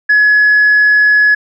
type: tone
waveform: sine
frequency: 1693 Hz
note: G#6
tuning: 33 cents sharp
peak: -4 dBFS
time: 0.09-1.35 s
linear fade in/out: 10 ms
effects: tanh soft clip ceiling -3 dBFS